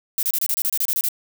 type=noise bursts; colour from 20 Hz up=violet; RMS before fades=-21 dBFS; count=12; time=0.18-1.087 s; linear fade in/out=0 ms; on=49 ms; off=29 ms; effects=none